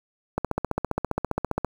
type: click train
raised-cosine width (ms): 1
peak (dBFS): -10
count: 20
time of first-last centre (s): 0.38-1.647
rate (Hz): 15
effects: 7-bit